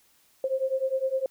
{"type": "beating tone pair", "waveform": "sine", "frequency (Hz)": [523.3, 533.1], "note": ["C5", "C5"], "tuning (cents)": [0, 32], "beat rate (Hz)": 9.8, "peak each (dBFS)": [-28, -27], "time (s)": [0.44, 1.26], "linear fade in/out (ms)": 2, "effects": ["white hiss -63 dBFS RMS until 1.3 s"]}